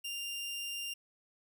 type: tone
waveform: sawtooth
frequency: 2794 Hz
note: F7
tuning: in tune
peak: -34 dBFS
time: 0.04-0.94 s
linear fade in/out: 10 ms
effects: none